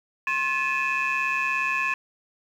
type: tone cluster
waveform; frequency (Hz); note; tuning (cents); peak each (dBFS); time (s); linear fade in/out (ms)
sine; 1068 / 1726 / 2480 / 2617; C6 / A6 / D#7 / E7; +35 / -34 / -6 / -13; -27; 0.27-1.94; 2
effects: tanh soft clip ceiling -17 dBFS + 9-bit